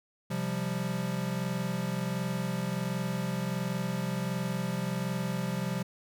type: chord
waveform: square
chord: C suspended fourth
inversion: none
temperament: equal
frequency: 130.81 / 174.61 / 196 Hz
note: C3 / F3 / G3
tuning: 0 / 0 / 0 cents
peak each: -36 / -34 / -36 dBFS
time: 0.3-5.83 s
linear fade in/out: 10 ms
effects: none